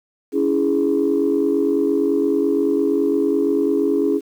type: chord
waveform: sine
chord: C# minor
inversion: none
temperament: equal with one note detuned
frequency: 280.7 / 329.6 / 415.3 Hz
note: C#4 / E4 / G#4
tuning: +22 / 0 / 0 cents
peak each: -19 / -20 / -18 dBFS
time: 0.32-4.21 s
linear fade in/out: 50 ms
effects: tanh soft clip ceiling -8 dBFS + 8-bit